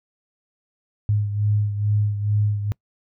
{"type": "beating tone pair", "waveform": "sine", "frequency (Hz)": [103.83, 106.13], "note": ["G#2", "G#2"], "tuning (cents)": [0, 38], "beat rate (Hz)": 2.3, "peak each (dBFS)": [-19, -26], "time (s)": [1.09, 2.72], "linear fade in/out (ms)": 0, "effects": ["noise-tail reverb RT60 0.1 s tail -25 dB re dry"]}